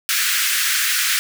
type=high-pass noise; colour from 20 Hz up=pink; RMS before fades=-19 dBFS; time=0.09-1.19 s; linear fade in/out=0 ms; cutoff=1400 Hz; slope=48 dB/octave; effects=none